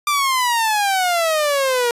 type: exponential sweep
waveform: sawtooth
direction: down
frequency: 1194 to 469.7 Hz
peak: -12 dBFS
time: 0.07-1.91 s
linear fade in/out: 2 ms
effects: resampled to 32000 Hz